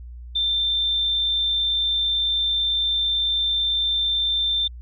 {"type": "tone", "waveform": "sine", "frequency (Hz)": 3571, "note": "A7", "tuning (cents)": 25, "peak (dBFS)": -19, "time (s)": [0.35, 4.68], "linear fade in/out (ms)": 10, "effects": ["added 60 Hz sine -35 dBFS peak until 4.81 s"]}